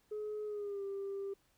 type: tone with pitch glide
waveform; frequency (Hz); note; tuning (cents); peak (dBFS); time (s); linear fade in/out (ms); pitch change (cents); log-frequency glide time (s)
sine; 423.4 to 395; G#4 to G4; +33 to +13; -36; 0.11-1.34; 10; -120; 0.45-0.83
effects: tanh soft clip ceiling -35 dBFS + pink hiss -73 dBFS RMS until 1.57 s